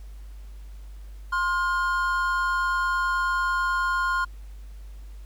triangle tone pair together, 1051.5 / 1422 Hz, C6 / F6, +8 / +31 cents, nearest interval perfect fourth, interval 523 cents, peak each -23 dBFS, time 1.32-4.25 s, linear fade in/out 10 ms, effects added 50 Hz sine -38 dBFS peak until 5.25 s + pink hiss -59 dBFS RMS until 5.25 s

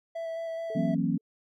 triangle tone with vibrato, 659.3 Hz, E5, in tune, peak -30 dBFS, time 0.15-0.95 s, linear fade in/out 10 ms, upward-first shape square, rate 4.7 Hz, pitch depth 10 cents each way
sine tone with exponential decay, 439.7 Hz, A4, 1 cent flat, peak -36 dBFS, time 0.7-1.21 s, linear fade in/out 2 ms, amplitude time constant 110 ms
sine chord, F# dominant seventh, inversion third, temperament equal with one note detuned, 164.81 / 185 / 233.1 / 270.7 Hz, E3 / F#3 / A#3 / C#4, 0 / 0 / 0 / -41 cents, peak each -30 dBFS, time 0.75-1.18 s, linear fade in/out 10 ms
effects none

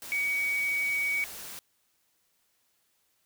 sine tone in noise, 2256 Hz, C#7, 30 cents sharp, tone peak -26 dBFS, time 0.12-1.24 s, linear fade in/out 0 ms, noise white, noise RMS -42 dBFS, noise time 0.02-1.59 s, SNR +13 dB, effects white hiss -72 dBFS RMS until 3.25 s

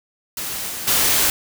white noise with level steps, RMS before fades -27 / -29 / -17 dBFS, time 0.37-1.3 s, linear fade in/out 2 ms, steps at 0.69 / 0.87 s, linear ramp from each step 10 ms, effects none

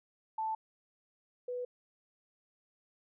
sine tone pair in turn, 880 / 493.9 Hz, A5 / B4, 0 / 0 cents, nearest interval minor seventh, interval 1000 cents, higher first, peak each -32 / -35 dBFS, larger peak first, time 0.38-0.55 / 1.48-1.65 s, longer neither, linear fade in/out 5 ms, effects none

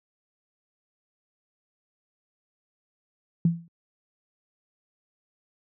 sine tone with exponential decay, 168.3 Hz, E3, 36 cents sharp, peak -14 dBFS, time 3.45-3.68 s, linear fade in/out 2 ms, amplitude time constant 49 ms, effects high-pass 100 Hz 12 dB/octave

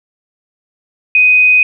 sine tone, 2500 Hz, D#7, 8 cents sharp, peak -5 dBFS, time 1.15-1.63 s, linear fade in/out 2 ms, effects none

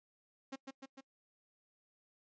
sawtooth tone with echo, 269 Hz, C4, 48 cents sharp, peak -37 dBFS, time 0.52-0.56 s, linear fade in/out 10 ms, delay 150 ms, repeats 3, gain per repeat -3 dB, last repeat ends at 1.01 s, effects noise-tail reverb RT60 0.1 s tail -23 dB re dry + resampled to 16000 Hz

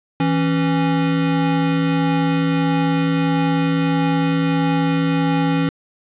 square tone pair together, 164.81 / 275.2 Hz, E3 / C#4, 0 / -12 cents, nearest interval major sixth, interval 888 cents, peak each -19 dBFS, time 0.2-5.69 s, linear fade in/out 2 ms, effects resampled to 8000 Hz + 8-bit

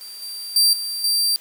sawtooth tone with level steps, 4699 Hz, D8, in tune, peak -32 / -27 / -10 / -22 / -14 dBFS, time 0.01-1.36 s, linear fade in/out 0 ms, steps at 0.22 / 0.56 / 0.73 / 1.04 s, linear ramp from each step 2 ms, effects white hiss -47 dBFS RMS until 1.4 s + high-pass 300 Hz 12 dB/octave

